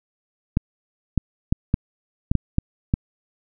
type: clicks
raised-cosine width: 5 ms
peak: -5 dBFS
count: 8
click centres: 0.571 / 1.177 / 1.525 / 1.741 / 2.315 / 2.353 / 2.584 / 2.939 s
effects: none